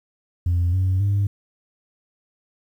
sine tone with pitch steps, 87.31 / 93.58 / 100.29 Hz, F2 / F#2 / G2, 0 / +20 / +40 cents, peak -15 dBFS, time 0.46-1.27 s, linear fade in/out 5 ms, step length 270 ms, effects tanh soft clip ceiling -15 dBFS + 9-bit

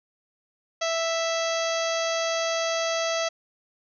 harmonic tone with a mistuned harmonic, 659.3 Hz, E5, in tune, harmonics 1 / 2 / 3 / 4 / 5 / 6 / 7 / 8 / 9 / 10, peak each -26 / -32 / -34 / -36 / -35 / -39 / -37 / -41 / -37 / -40 dBFS, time 0.81-3.29 s, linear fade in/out 10 ms, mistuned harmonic 10, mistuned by -42 cents, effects none

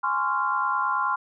sine chord, Db major seventh, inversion second, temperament just, 831.5 / 1039.4 / 1108.7 / 1385.9 Hz, Ab5 / C6 / Db6 / F6, +2 / -12 / 0 / -14 cents, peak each -31 / -25 / -30 / -27 dBFS, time 0.03-1.16 s, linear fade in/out 10 ms, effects none

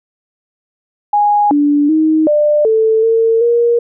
sine tone with pitch steps, 827 / 291 / 314.1 / 596 / 442.1 / 452.7 / 471.9 Hz, G#5 / D4 / D#4 / D5 / A4 / A4 / A#4, -8 / -16 / +16 / +25 / +8 / +49 / +21 cents, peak -8 dBFS, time 1.13-3.79 s, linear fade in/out 5 ms, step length 380 ms, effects none

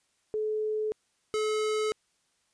sine / square tone pair in turn, 430 / 430 Hz, A4 / A4, -40 / -40 cents, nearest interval unison, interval 0 cents, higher neither, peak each -27 dBFS, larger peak neither, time 0.34-0.92 / 1.34-1.92 s, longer neither, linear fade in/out 0 ms, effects white hiss -72 dBFS RMS until 2.53 s + resampled to 22050 Hz

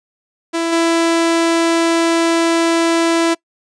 sawtooth tone with level steps, 332.8 Hz, E4, 17 cents sharp, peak -12 / -8 dBFS, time 0.53-3.35 s, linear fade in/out 20 ms, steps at 0.72 s, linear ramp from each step 10 ms, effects noise-tail reverb RT60 0.1 s tail -24 dB re dry + resampled to 22050 Hz

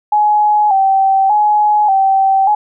sine tone with vibrato, 807 Hz, G#5, 50 cents flat, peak -8 dBFS, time 0.12-2.55 s, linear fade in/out 5 ms, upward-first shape square, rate 0.85 Hz, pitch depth 71 cents each way, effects none

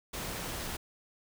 pink noise, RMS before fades -38 dBFS, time 0.13-0.77 s, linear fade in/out 10 ms, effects none

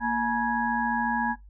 sine tone cluster, 233 / 847 / 961 / 1660 Hz, A#3 / G#5 / B5 / G#6, -1 / +34 / -48 / -1 cents, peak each -29 dBFS, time 0-1.36 s, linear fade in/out 50 ms, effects noise-tail reverb RT60 0.2 s tail -21 dB re dry + added 50 Hz sine -46 dBFS peak until 1.49 s

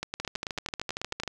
two click trains, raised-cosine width 0.2 ms, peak -15 / -15 dBFS, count 12 / 15, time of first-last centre 0.03-1.235 / 0.2-1.277 s, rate 9.13 / 13 Hz, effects none

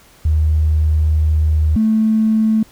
triangle tone pair in turn, 77.5 / 219.2 Hz, D#2 / A3, -6 / -6 cents, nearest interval octave + tritone, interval 1800 cents, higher second, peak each -7 dBFS, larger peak neither, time 0.25-1.76 / 1.76-2.63 s, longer first, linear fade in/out 5 ms, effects tanh soft clip ceiling -9 dBFS + pink hiss -47 dBFS RMS until 2.71 s

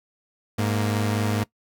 sawtooth tone pair together, 104.32 / 233.1 Hz, G#2 / A#3, +8 / 0 cents, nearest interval octave + major second, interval 1392 cents, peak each -19 / -23 dBFS, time 0.58-1.44 s, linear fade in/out 10 ms, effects noise-tail reverb RT60 0.1 s tail -20 dB re dry

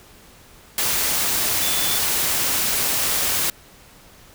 sine tone in noise, 3483 Hz, A7, 18 cents flat, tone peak -27 dBFS, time 1.62-1.98 s, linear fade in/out 2 ms, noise white, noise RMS -21 dBFS, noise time 0.78-3.5 s, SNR -9 dB, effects pink hiss -48 dBFS RMS until 4.34 s

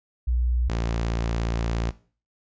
sine / sawtooth tone pair in turn, 60.5 / 57.1 Hz, B1 / A#1, -35 / -35 cents, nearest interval minor second, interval 100 cents, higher first, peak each -20 dBFS, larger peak neither, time 0.27-0.69 / 0.69-1.91 s, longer second, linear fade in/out 10 ms, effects noise-tail reverb RT60 0.4 s tail -18 dB re dry + resampled to 16000 Hz

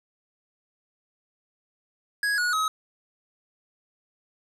square tone with pitch steps, 1661.2 / 1454.5 / 1273.6 Hz, G#6 / F#6 / D#6, 0 / -30 / +40 cents, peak -23 dBFS, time 2.23-2.68 s, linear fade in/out 2 ms, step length 150 ms, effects low-pass 10000 Hz 12 dB/octave + 9-bit

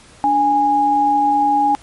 sine tone pair together, 291.2 / 825 Hz, D4 / G#5, -15 / -12 cents, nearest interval octave + tritone, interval 1803 cents, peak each -21 / -12 dBFS, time 0.24-1.75 s, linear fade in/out 0 ms, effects pink hiss -45 dBFS RMS until 1.82 s + MP3 48 kbps

